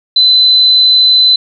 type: tone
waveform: sine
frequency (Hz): 4027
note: B7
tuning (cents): +33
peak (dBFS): -4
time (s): 0.16-1.36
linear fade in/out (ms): 5
effects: none